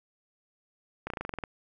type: slowing click train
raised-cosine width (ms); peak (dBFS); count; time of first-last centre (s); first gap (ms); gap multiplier
0.5; -19; 10; 1.07-1.438; 32; 1.06
effects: none